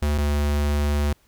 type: tone pair in turn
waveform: square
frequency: 73.8 / 73.04 Hz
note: D2 / D2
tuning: +9 / -9 cents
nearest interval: unison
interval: 18 cents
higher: first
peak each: -20 dBFS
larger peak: neither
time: 0.02-0.18 / 0.18-1.13 s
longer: second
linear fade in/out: 5 ms
effects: pink hiss -61 dBFS RMS until 1.27 s